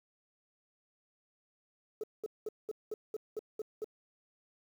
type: tone bursts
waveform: sine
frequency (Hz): 430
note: A4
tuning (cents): -40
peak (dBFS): -33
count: 9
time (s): 2.01-3.844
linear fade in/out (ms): 2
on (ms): 26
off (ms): 200
effects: tanh soft clip ceiling -31 dBFS + 10-bit